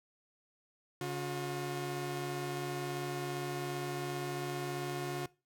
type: tone pair together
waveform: sawtooth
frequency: 140.59 / 359 Hz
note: C#3 / F4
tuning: +25 / +48 cents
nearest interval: octave + major third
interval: 1623 cents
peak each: -35 / -34 dBFS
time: 1.01-5.26 s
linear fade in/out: 2 ms
effects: noise-tail reverb RT60 0.3 s tail -21 dB re dry